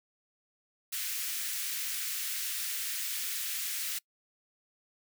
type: high-pass noise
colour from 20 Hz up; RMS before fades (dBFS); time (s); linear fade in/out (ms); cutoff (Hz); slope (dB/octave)
white; -35; 0.92-3.99; 10; 1600; 24
effects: noise-tail reverb RT60 0.1 s tail -25 dB re dry